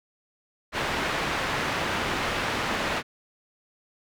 white low-pass noise, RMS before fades -28 dBFS, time 0.72-3.03 s, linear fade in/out 50 ms, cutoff 2100 Hz, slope 12 dB/octave, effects none

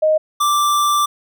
sine / square tone pair in turn, 622.3 / 1174.7 Hz, D#5 / D6, 0 / 0 cents, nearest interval major seventh, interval 1100 cents, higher second, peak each -11 / -14 dBFS, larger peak first, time 0.02-0.18 / 0.4-1.06 s, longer second, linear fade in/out 10 ms, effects none

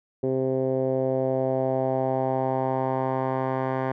10% pulse tone with low-pass filter sweep, 131.4 Hz, C3, 8 cents sharp, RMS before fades -25 dBFS, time 0.23-3.92 s, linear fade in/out 5 ms, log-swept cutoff 430 to 1300 Hz, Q 2.6, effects none

